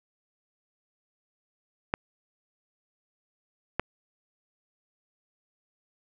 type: clicks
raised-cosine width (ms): 0.5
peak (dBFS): -10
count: 2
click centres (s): 1.939 / 3.796
effects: none